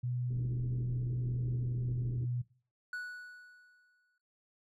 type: tone with pitch glide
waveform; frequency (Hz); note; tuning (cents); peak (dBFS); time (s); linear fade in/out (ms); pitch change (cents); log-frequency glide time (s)
sine; 123.47 to 122.48; B2 to B2; 0 to -14; -32; 0.03-2.42; 10; -14; 0.69-1.95
type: low-pass noise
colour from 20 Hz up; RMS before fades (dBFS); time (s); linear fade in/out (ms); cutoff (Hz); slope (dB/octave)
pink; -45; 0.29-2.26; 20; 400; 48
type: tone with exponential decay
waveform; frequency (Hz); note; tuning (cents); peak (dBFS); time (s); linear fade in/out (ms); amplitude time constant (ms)
triangle; 1474; F#6; -7; -34; 2.93-4.18; 2; 270
effects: noise-tail reverb RT60 0.4 s tail -18 dB re dry